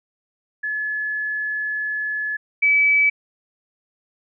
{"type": "tone pair in turn", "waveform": "sine", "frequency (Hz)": [1712, 2295], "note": ["A6", "D7"], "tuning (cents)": [-48, -40], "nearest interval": "perfect fourth", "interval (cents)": 508, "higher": "second", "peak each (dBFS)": [-22, -13], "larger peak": "second", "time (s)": [[0.63, 2.37], [2.62, 3.1]], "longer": "first", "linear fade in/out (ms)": 10, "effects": []}